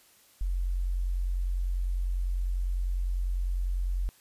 sine tone, 45 Hz, F#1, 47 cents flat, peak -26 dBFS, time 0.41-4.09 s, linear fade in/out 0 ms, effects white hiss -60 dBFS RMS until 4.2 s + resampled to 32000 Hz

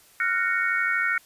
sine chord, Gb major seventh, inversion third, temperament just, 1387.5 / 1480 / 1850 / 2220 Hz, F6 / Gb6 / Bb6 / Db7, -12 / 0 / -14 / +2 cents, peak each -27 dBFS, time 0.2-1.18 s, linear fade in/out 2 ms, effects white hiss -55 dBFS RMS until 1.25 s + resampled to 32000 Hz

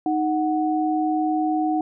sine tone pair together, 311.1 / 739.9 Hz, D#4 / F#5, 0 / 0 cents, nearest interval octave + minor third, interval 1500 cents, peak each -21 / -23 dBFS, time 0.06-1.81 s, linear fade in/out 2 ms, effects none

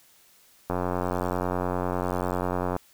click train, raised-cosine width 1 ms, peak -13 dBFS, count 187, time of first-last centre 0.7-2.764 s, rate 90.1 Hz, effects white hiss -58 dBFS RMS until 2.93 s

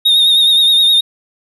triangle tone with vibrato, 3700 Hz, A#7, 14 cents flat, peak -6 dBFS, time 0.05-1.01 s, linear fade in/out 10 ms, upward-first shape sine, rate 9.6 Hz, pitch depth 41 cents each way, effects none

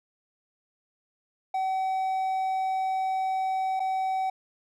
triangle tone with dropouts, 760 Hz, F#5, 46 cents sharp, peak -23 dBFS, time 1.54-4.3 s, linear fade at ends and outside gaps 5 ms, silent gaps 3.796-3.801 s, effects none

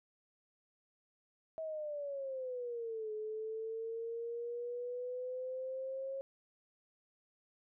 sine exponential two-way sweep, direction down then up, 647 to 427.5 to 543 Hz, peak -38 dBFS, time 1.58-6.21 s, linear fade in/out 0 ms, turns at 3.12 s, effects none

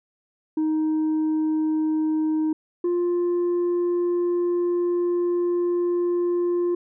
sine tone pair in turn, 312.3 / 350.5 Hz, D#4 / F4, +7 / +6 cents, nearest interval major second, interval 199 cents, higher second, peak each -17 dBFS, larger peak neither, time 0.57-2.53 / 2.84-6.75 s, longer second, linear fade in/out 5 ms, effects tanh soft clip ceiling -19 dBFS

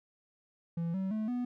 triangle tone with pitch steps, 168 / 190.76 / 216.6 / 246 Hz, E3 / G3 / A3 / B3, +33 / -47 / -27 / -7 cents, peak -29 dBFS, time 0.77-1.45 s, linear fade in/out 5 ms, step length 170 ms, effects none

